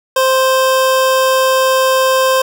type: tone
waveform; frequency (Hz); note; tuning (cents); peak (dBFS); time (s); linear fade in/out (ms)
25% pulse; 523.3; C5; 0; -6; 0.16-2.42; 5
effects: none

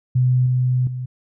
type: tone with level steps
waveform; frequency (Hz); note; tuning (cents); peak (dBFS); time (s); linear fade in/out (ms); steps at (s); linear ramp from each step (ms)
sine; 126.5; B2; +42; -13 / -15 / -24; 0.15-1.06; 10; 0.46 / 0.87; 2
effects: none

